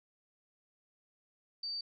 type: tone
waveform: sine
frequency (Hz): 4616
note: D8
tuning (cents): -31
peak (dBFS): -36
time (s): 1.63-1.81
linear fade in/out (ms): 5
effects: none